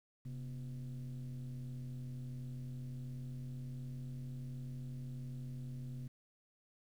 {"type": "tone with frequency modulation", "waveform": "sine", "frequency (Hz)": 131.3, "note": "C3", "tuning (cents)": 6, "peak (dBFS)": -40, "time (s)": [0.25, 6.08], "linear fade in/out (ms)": 10, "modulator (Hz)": 112, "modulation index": 0.66, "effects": ["tanh soft clip ceiling -39 dBFS", "11-bit"]}